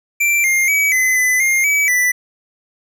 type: tone with pitch steps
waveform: square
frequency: 2349 / 2117 / 2278 / 2033 / 2009 / 2120 / 2286 / 1981 Hz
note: D7 / C7 / C#7 / B6 / B6 / C7 / D7 / B6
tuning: 0 / +20 / +47 / +50 / +29 / +22 / -47 / +5 cents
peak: -13 dBFS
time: 0.2-2.12 s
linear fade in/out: 10 ms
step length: 240 ms
effects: none